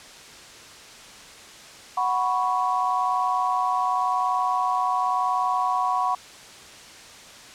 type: chord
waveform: sine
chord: F# suspended fourth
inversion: none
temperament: equal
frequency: 740 / 987.8 / 1108.7 Hz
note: F#5 / B5 / C#6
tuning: 0 / 0 / 0 cents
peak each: -25 dBFS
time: 1.97-6.15 s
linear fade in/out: 5 ms
effects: white hiss -44 dBFS RMS until 7.54 s + low-pass 7000 Hz 12 dB/octave